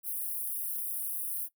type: high-pass noise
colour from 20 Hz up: white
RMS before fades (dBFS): -35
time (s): 0.03-1.49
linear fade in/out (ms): 50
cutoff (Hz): 9400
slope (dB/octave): 96
effects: noise-tail reverb RT60 0.1 s tail -18 dB re dry